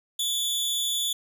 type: tone with amplitude modulation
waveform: sawtooth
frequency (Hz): 3466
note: A7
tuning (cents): -27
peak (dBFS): -19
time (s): 0.19-1.13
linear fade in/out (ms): 5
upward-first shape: sine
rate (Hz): 288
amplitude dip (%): 60
effects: none